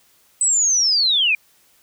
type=linear sweep; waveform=sine; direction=down; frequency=8120 to 2349 Hz; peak=-14 dBFS; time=0.41-1.35 s; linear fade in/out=2 ms; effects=white hiss -57 dBFS RMS until 1.82 s